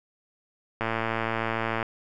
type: click train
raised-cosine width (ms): 0.5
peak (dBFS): -12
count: 116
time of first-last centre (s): 0.81-1.828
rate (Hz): 113
effects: none